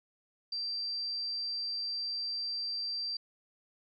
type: tone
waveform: sine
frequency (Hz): 4699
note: D8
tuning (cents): 0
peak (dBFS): -33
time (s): 0.52-3.17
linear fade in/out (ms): 5
effects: none